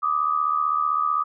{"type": "tone pair together", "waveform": "sine", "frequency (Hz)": [1175.3, 1251], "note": ["D6", "D#6"], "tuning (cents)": [1, 9], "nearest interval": "minor second", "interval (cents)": 108, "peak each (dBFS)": [-23, -22], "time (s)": [0.02, 1.24], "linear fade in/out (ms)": 20, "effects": []}